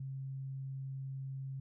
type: tone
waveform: sine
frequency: 134.5 Hz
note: C3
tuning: 48 cents sharp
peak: -39 dBFS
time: 0-1.6 s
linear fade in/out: 5 ms
effects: none